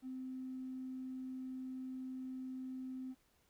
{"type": "tone", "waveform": "triangle", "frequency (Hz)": 258.9, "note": "C4", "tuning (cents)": -18, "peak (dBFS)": -38, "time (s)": [0.02, 3.15], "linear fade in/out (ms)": 50, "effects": ["tanh soft clip ceiling -40 dBFS", "pink hiss -74 dBFS RMS until 3.49 s"]}